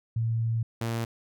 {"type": "tone pair in turn", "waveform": ["sine", "sawtooth"], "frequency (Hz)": [114, 115.32], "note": ["A#2", "A#2"], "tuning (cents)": [-38, -18], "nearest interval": "unison", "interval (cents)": 20, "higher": "second", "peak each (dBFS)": -24, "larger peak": "neither", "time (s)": [[0.16, 0.63], [0.81, 1.05]], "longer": "first", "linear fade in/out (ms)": 5, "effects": []}